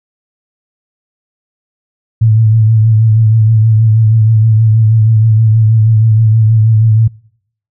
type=tone with vibrato; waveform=sine; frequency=110.5 Hz; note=A2; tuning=8 cents sharp; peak=-4 dBFS; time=2.21-7.08 s; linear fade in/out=10 ms; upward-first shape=triangle; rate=6.3 Hz; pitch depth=49 cents each way; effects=noise-tail reverb RT60 0.7 s tail -26 dB re dry